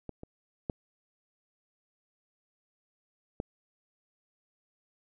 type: clicks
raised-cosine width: 2 ms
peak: -25 / -29 / -18 / -19 dBFS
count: 4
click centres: 0.093 / 0.234 / 0.698 / 3.401 s
effects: none